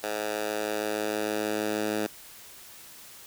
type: tone with high-pass filter sweep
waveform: 10% pulse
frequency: 106.4 Hz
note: G#2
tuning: 42 cents sharp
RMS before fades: -30 dBFS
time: 0.03-2.07 s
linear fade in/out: 10 ms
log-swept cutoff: 550 to 260 Hz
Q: 1.1
effects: white hiss -48 dBFS RMS until 3.26 s